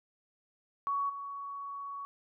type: tone with level steps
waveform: sine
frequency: 1121 Hz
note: C#6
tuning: 19 cents sharp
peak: -29 / -38 dBFS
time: 0.87-2.05 s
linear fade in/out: 0 ms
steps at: 1.09 s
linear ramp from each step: 10 ms
effects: none